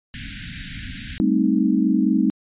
pink band-stop noise, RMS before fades -32 dBFS, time 0.14-1.18 s, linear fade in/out 0 ms, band 280 to 1500 Hz, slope 96 dB/octave
sine chord, A half-diminished seventh, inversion third, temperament equal, 196 / 220 / 261.6 / 311.1 Hz, G3 / A3 / C4 / Eb4, 0 / 0 / 0 / 0 cents, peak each -21 dBFS, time 1.2-2.3 s, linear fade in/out 0 ms
effects resampled to 8000 Hz

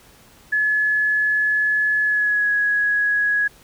sine tone with pitch glide, 1708 to 1670 Hz, G#6 to G#6, +48 to +9 cents, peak -16 dBFS, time 0.52-3.48 s, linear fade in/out 10 ms, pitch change -39 cents, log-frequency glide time 2.03-2.5 s, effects pink hiss -50 dBFS RMS until 3.63 s

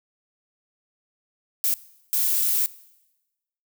violet noise bursts at uneven times, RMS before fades -22 dBFS, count 2, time 1.64-1.74 / 2.13-2.66 s, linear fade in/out 0 ms, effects noise-tail reverb RT60 1.0 s tail -20 dB re dry

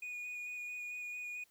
triangle tone with vibrato, 2459 Hz, D#7, 21 cents flat, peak -39 dBFS, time 0.02-1.44 s, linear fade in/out 5 ms, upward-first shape square, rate 4.5 Hz, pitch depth 9 cents each way, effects white hiss -71 dBFS RMS until 1.5 s

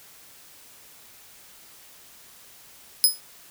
5% pulse tone with exponential decay, 5070 Hz, D#8, 32 cents sharp, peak -5 dBFS, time 3.04-3.2 s, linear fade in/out 0 ms, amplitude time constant 34 ms, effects white hiss -50 dBFS RMS until 3.5 s

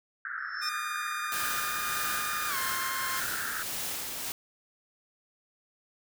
pink band-pass noise, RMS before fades -37 dBFS, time 0.25-3.63 s, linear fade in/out 2 ms, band 1300 to 1800 Hz, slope 96 dB/octave
sine tone with exponential growth, 5310 Hz, E8, 12 cents sharp, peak -28 dBFS, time 0.38-0.69 s, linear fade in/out 2 ms, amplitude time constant 67 ms
sawtooth tone with pitch glide, 1217 to 1059.5 Hz, D#6 to C6, -39 to +21 cents, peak -30 dBFS, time 0.61-3.21 s, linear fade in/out 20 ms, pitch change -240 cents, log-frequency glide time 2.48-2.57 s
white noise with tremolo, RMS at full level -34 dBFS, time 1.32-4.32 s, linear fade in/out 0 ms, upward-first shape sine, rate 1.7 Hz, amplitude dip 30%
effects none

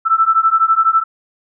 sine beating tone pair, 1318.5 / 1330.5 Hz, E6 / E6, 0 / +16 cents, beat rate 12 Hz, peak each -13 dBFS, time 0.05-1.04 s, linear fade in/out 20 ms, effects none

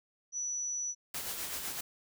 sine tone, 5920 Hz, F#8, in tune, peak -33 dBFS, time 0.32-0.95 s, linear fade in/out 50 ms
white noise with tremolo, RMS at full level -37 dBFS, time 1.14-1.81 s, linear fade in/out 5 ms, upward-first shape sine, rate 7.9 Hz, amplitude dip 40%
effects none

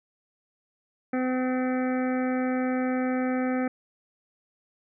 harmonic tone, 255.4 Hz, C4, 42 cents flat, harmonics 1 / 2 / 3 / 5 / 6 / 7 / 8 / 9, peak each -25 / -31 / -35 / -39 / -41 / -42 / -43 / -44 dBFS, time 1.13-3.68 s, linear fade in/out 5 ms, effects none

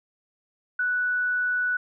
sine tone, 1480 Hz, F#6, in tune, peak -22 dBFS, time 0.79-1.77 s, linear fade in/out 5 ms, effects none

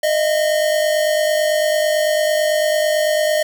square tone pair together, 614 / 663 Hz, D#5 / E5, -23 / +10 cents, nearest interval minor second, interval 133 cents, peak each -16 / -23 dBFS, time 0.03-3.43 s, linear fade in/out 5 ms, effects 7-bit

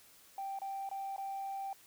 sine tone with dropouts, 783 Hz, G5, 2 cents flat, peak -36 dBFS, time 0.38-1.73 s, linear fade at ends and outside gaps 2 ms, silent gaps 0.589-0.617 / 0.891-0.913 / 1.163-1.18 s, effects tanh soft clip ceiling -34 dBFS + white hiss -61 dBFS RMS until 1.86 s

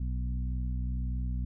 harmonic tone with a mistuned harmonic, 61.8 Hz, B1, 2 cents sharp, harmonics 1 / 2 / 3 / 4, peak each -30 / -38 / -42 / -45 dBFS, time 0-1.45 s, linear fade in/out 5 ms, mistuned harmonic 1, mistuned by -41 cents, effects none

